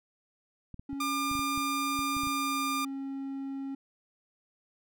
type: clicks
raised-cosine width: 5 ms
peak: -31 dBFS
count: 11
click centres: 0.743 / 0.795 / 0.93 / 1.314 / 1.353 / 1.393 / 1.577 / 1.991 / 2.167 / 2.235 / 2.271 s
type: tone with pitch glide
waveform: triangle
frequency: 277.2 to 272.4 Hz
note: C#4 to C#4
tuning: 0 to -30 cents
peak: -32 dBFS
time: 0.89-3.75 s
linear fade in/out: 5 ms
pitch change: -30 cents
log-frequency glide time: 2.29-2.76 s
type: tone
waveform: sawtooth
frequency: 1200 Hz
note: D6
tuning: 37 cents sharp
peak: -26 dBFS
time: 1-2.85 s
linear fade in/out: 5 ms
effects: none